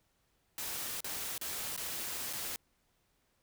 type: noise with dropouts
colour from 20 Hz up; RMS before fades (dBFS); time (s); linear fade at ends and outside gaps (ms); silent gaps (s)
white; -39; 0.58-2.56; 1; 1.005-1.044 / 1.379-1.413 / 1.764-1.776 / 2.329-2.333
effects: pink hiss -75 dBFS RMS until 3.42 s